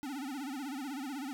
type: tone with vibrato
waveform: square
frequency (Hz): 274.5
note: C#4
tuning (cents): -17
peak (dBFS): -38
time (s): 0.03-1.33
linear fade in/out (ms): 0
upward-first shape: sine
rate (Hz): 16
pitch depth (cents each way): 150
effects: none